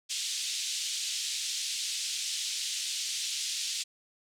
pink band-pass noise, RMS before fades -34 dBFS, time 0.09-3.84 s, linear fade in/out 20 ms, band 3100 to 8200 Hz, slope 24 dB/octave, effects none

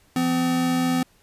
square tone pair together, 170.13 / 254.9 Hz, F3 / C4, -45 / -45 cents, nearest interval perfect fifth, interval 700 cents, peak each -28 / -21 dBFS, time 0.16-1.03 s, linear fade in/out 2 ms, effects pink hiss -59 dBFS RMS until 1.22 s + resampled to 32000 Hz

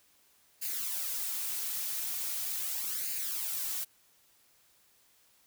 blue noise with flanger, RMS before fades -35 dBFS, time 0.61-3.85 s, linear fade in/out 20 ms, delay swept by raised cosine 0.43 to 4.73 ms, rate 0.4 Hz, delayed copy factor +0.6, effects white hiss -66 dBFS RMS until 5.46 s

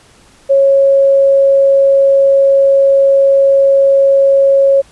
sine tone, 549 Hz, C#5, 17 cents flat, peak -5 dBFS, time 0.49-4.82 s, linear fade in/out 20 ms, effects pink hiss -45 dBFS RMS until 4.91 s + resampled to 24000 Hz

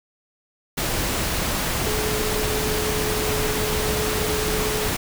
sine tone in noise, 427.4 Hz, G#4, 50 cents sharp, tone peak -26 dBFS, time 1.86-4.89 s, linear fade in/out 10 ms, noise pink, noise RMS -24 dBFS, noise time 0.77-4.97 s, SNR -5 dB, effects none

